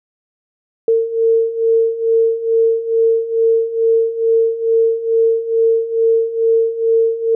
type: beating tone pair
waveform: sine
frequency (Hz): 452.7 / 455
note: A4 / A#4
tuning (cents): +49 / -42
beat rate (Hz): 2.3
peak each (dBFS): -17 / -13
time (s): 0.88-7.35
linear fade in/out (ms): 2
effects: none